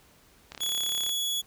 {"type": "click train", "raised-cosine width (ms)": 0.2, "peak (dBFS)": -22, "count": 21, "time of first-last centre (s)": [0.52, 1.093], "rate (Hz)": 34.9}
{"type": "tone", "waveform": "sawtooth", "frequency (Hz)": 3380, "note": "G#7", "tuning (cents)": 30, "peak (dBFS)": -24, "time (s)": [0.6, 1.42], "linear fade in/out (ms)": 20}
{"effects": ["pink hiss -59 dBFS RMS until 1.46 s"]}